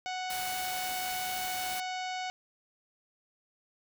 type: harmonic tone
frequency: 740 Hz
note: F#5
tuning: in tune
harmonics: 1 / 2 / 3 / 4 / 5 / 6 / 7 / 8 / 9 / 10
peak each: -35 / -44 / -42 / -45 / -48 / -48 / -51 / -52 / -56 / -57 dBFS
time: 0.06-2.3 s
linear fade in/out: 0 ms
type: noise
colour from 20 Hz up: white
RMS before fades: -39 dBFS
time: 0.3-1.8 s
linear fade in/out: 2 ms
effects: none